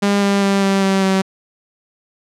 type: tone with pitch steps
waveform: sawtooth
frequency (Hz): 201.5 / 199.42 / 197.35 / 195.31 / 193.29 / 191.29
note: G3 / G3 / G3 / G3 / G3 / G3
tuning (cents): +48 / +30 / +12 / -6 / -24 / -42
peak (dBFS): -9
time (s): 0.02-1.22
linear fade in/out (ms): 10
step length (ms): 200
effects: low-pass 8000 Hz 12 dB/octave